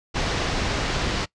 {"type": "low-pass noise", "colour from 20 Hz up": "pink", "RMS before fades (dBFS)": -25, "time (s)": [0.14, 1.26], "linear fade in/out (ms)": 20, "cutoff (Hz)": 5800, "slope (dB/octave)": 24, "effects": ["noise-tail reverb RT60 0.1 s tail -21 dB re dry", "resampled to 22050 Hz"]}